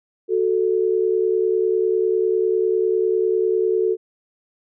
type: tone pair together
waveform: sine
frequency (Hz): 370 / 440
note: F#4 / A4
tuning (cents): 0 / 0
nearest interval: minor third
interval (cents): 300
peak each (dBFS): -19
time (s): 0.28-3.97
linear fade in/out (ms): 50
effects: none